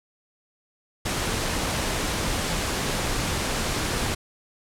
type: noise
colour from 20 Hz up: pink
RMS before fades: -26 dBFS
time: 1.05-4.15 s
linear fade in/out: 10 ms
effects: low-pass 10000 Hz 12 dB/octave